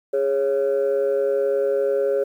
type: tone pair together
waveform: sine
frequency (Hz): 412.6 / 550.8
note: G#4 / C#5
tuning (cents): -11 / -11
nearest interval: perfect fourth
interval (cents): 500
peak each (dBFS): -19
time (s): 0.13-2.24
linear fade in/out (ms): 10
effects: tanh soft clip ceiling -14 dBFS + 9-bit